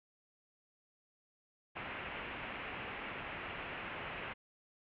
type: low-pass noise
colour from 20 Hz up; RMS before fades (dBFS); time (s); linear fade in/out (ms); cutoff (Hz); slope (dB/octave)
white; -44; 1.75-4.34; 20; 2800; 48
effects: none

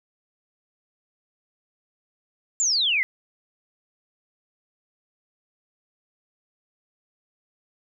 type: exponential sweep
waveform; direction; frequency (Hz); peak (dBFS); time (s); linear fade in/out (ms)
sine; down; 7470 to 1975.5; -19; 2.6-3.03; 0
effects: none

